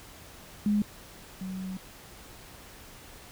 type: tone pair in turn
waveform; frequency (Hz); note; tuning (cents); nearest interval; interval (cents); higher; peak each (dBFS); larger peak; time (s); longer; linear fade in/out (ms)
sine; 207.7 / 187.88; G#3 / F#3; 0 / +27; major second; 173; first; -22 / -33; first; 0.66-0.82 / 1.41-1.77; second; 2
effects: pink hiss -49 dBFS RMS until 3.31 s